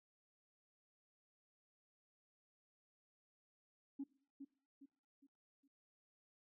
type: tone with echo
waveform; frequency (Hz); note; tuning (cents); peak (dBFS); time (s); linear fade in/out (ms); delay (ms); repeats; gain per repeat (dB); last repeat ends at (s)
sine; 277.2; C#4; 0; -40; 3.99-4.04; 10; 410; 4; -8; 5.68
effects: noise-tail reverb RT60 0.5 s tail -21 dB re dry + tanh soft clip ceiling -37 dBFS